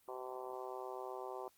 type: harmonic tone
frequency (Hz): 128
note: C3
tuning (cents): -38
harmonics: 3 / 4 / 5 / 6 / 7 / 8 / 9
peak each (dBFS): -47 / -50 / -51 / -50 / -51 / -52 / -56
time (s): 0.08-1.48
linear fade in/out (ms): 2
effects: white hiss -71 dBFS RMS until 1.57 s + Opus 32 kbps